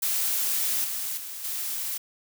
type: noise with level steps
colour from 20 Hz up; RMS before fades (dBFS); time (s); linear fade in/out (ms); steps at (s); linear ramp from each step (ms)
blue; -26 / -31 / -37 / -31; 0.02-1.98; 10; 0.84 / 1.17 / 1.44; 5
effects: none